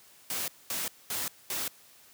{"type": "noise bursts", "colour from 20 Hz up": "white", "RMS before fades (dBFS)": -33, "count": 4, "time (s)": [0.3, 1.68], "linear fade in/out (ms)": 2, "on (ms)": 180, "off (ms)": 220, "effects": ["white hiss -57 dBFS RMS until 2.13 s", "high-pass 80 Hz 12 dB/octave"]}